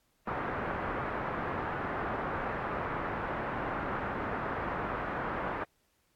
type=low-pass noise; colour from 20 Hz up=white; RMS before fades=-35 dBFS; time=0.27-5.64 s; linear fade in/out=5 ms; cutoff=1500 Hz; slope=24 dB/octave; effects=pink hiss -73 dBFS RMS until 6.15 s + AAC 64 kbps